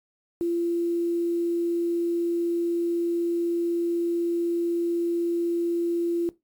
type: tone with quantisation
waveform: sine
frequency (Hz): 342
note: F4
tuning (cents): -36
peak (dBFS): -22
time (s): 0.41-6.29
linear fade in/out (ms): 0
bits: 8
effects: noise-tail reverb RT60 0.2 s tail -18 dB re dry + MP3 96 kbps